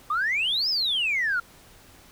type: exponential two-way sweep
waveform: sine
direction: up then down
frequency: 1162 to 5340 to 1365 Hz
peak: -21 dBFS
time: 0.1-1.4 s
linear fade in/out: 5 ms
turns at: 0.69 s
effects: tanh soft clip ceiling -18 dBFS + pink hiss -52 dBFS RMS until 2.11 s